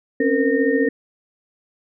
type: tone cluster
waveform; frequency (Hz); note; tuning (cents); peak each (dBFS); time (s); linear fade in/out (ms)
sine; 264 / 278.5 / 458 / 501 / 1840; C4 / C#4 / A#4 / B4 / A#6; +16 / +8 / -31 / +25 / -23; -23 / -20 / -19 / -25 / -25; 0.2-0.89; 5
effects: none